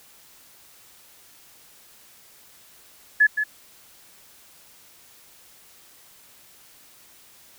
sine tone with echo, 1709 Hz, G#6, 49 cents sharp, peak -12 dBFS, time 3.2-3.27 s, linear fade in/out 10 ms, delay 170 ms, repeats 1, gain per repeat -8 dB, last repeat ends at 3.44 s, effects white hiss -52 dBFS RMS until 7.58 s

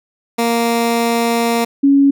15% pulse / sine tone pair in turn, 233.1 / 278.4 Hz, A#3 / C#4, 0 / +8 cents, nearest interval minor third, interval 308 cents, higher second, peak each -7 dBFS, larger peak neither, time 0.38-1.65 / 1.83-2.11 s, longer first, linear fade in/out 10 ms, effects none

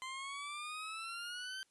20% pulse exponential sweep, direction up, 1033 to 1558 Hz, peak -37 dBFS, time 0.02-1.63 s, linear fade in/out 0 ms, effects white hiss -75 dBFS RMS until 1.7 s + resampled to 24000 Hz

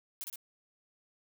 blue noise with echo, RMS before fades -40 dBFS, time 0.21-0.24 s, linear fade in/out 0 ms, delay 59 ms, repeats 2, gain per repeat -2 dB, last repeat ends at 0.358 s, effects none

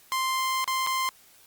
sawtooth tone with dropouts, 1046.5 Hz, C6, in tune, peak -21 dBFS, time 0.12-1.09 s, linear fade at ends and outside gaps 0 ms, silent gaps 0.643-0.677 / 0.865-0.871 s, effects white hiss -56 dBFS RMS until 1.46 s + Opus 48 kbps

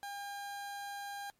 30% pulse tone, 805 Hz, G5, 46 cents sharp, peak -38 dBFS, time 0.03-1.3 s, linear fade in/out 0 ms, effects pink hiss -75 dBFS RMS until 1.39 s + MP3 64 kbps

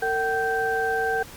sine tone cluster, 453.9 / 765 / 1564 Hz, A#4 / G5 / G6, -46 / -42 / -4 cents, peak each -26 dBFS, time 0.02-1.23 s, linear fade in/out 5 ms, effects pink hiss -43 dBFS RMS until 1.36 s + Opus 48 kbps

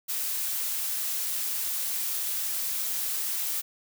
blue noise, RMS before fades -30 dBFS, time 0.08-3.62 s, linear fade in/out 20 ms, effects none

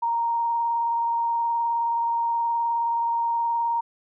sine tone with vibrato, 932.3 Hz, A#5, in tune, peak -21 dBFS, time 0.02-3.81 s, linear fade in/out 10 ms, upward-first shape sine, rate 19 Hz, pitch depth 13 cents each way, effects none

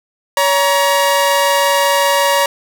sawtooth tone pair together, 563 / 946.8 Hz, C#5 / A#5, +27 / +27 cents, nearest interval major sixth, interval 900 cents, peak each -10 dBFS, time 0.37-2.46 s, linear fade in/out 2 ms, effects 7-bit

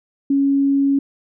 sine tone, 277.2 Hz, C#4, in tune, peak -13 dBFS, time 0.3-0.99 s, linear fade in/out 5 ms, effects none

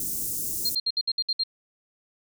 white band-stop noise, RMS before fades -30 dBFS, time 0-0.75 s, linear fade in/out 2 ms, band 380 to 6500 Hz, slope 24 dB/octave
sine tone bursts, 4200 Hz, C8, 6 cents sharp, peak -22 dBFS, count 8, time 0.65-1.436 s, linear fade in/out 5 ms, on 44 ms, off 62 ms
effects none

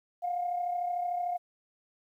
sine tone pair together, 706.6 / 740 Hz, F5 / F#5, +20 / 0 cents, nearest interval minor second, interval 80 cents, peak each -29 / -38 dBFS, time 0.22-1.38 s, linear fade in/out 20 ms, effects tanh soft clip ceiling -22 dBFS + 11-bit

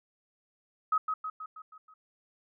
sine tone with echo, 1270 Hz, D#6, 35 cents sharp, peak -23 dBFS, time 0.92-0.98 s, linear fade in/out 5 ms, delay 160 ms, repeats 6, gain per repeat -5 dB, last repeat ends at 1.94 s, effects none

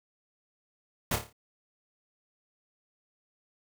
pink noise with echo, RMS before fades -28 dBFS, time 1.11-1.16 s, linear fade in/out 5 ms, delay 28 ms, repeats 6, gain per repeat -6 dB, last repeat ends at 1.328 s, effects none

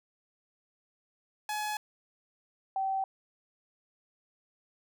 sawtooth / sine tone pair in turn, 846 / 771.6 Hz, G#5 / G5, +32 / -28 cents, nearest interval major second, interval 160 cents, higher first, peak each -28 dBFS, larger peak neither, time 1.49-1.77 / 2.76-3.04 s, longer neither, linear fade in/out 2 ms, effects none

